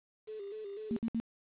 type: tone with vibrato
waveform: sine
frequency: 415.3 Hz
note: G#4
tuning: in tune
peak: -40 dBFS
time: 0.27-0.99 s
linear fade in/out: 20 ms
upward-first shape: square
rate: 4 Hz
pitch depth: 71 cents each way
type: tone bursts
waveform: sine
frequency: 228.6 Hz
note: A#3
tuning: 34 cents flat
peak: -30 dBFS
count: 3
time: 0.91-1.2 s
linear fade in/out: 0 ms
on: 54 ms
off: 64 ms
effects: resampled to 8000 Hz + 10-bit